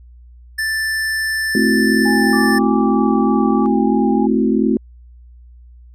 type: tone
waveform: square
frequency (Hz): 1764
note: A6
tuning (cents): +4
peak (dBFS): -18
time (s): 0.58-2.59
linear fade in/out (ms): 10
type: chord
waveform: sine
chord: F# half-diminished seventh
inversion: first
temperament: equal with one note detuned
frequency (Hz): 218.6 / 261.6 / 329.6 / 370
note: A3 / C4 / E4 / F#4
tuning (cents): -11 / 0 / 0 / 0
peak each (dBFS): -16 / -17 / -20 / -20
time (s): 1.55-4.77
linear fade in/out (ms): 2
type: tone with vibrato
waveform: sine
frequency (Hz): 815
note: G#5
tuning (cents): -33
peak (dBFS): -22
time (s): 2.05-4.27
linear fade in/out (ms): 10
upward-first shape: triangle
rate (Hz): 3.3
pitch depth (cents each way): 23
type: tone with pitch glide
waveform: sine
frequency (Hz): 1167 to 1158.9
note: D6 to D6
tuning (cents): -11 to -23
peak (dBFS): -24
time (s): 2.33-3.66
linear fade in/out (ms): 0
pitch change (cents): -12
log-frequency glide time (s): 2.83-3
effects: added 60 Hz sine -39 dBFS peak until 5.94 s + resampled to 32000 Hz